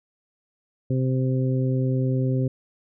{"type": "harmonic tone", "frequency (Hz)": 130, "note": "C3", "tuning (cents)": -11, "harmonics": [1, 2, 3, 4], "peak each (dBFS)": [-21, -27, -31, -33], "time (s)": [0.9, 2.48], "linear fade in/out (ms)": 5, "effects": []}